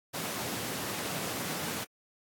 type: high-pass noise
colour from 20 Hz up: pink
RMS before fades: -36 dBFS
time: 0.13-1.85 s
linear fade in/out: 20 ms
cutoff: 120 Hz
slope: 24 dB/octave
effects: AAC 64 kbps